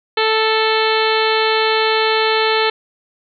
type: harmonic tone with a mistuned harmonic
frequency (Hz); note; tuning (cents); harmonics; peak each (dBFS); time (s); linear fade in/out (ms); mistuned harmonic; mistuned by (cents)
440; A4; 0; 1 / 2 / 3 / 4 / 5 / 6 / 7 / 8 / 9 / 10; -17 / -20 / -22 / -23 / -24 / -25 / -25 / -26 / -27 / -27; 0.17-2.7; 5; 10; -53
effects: none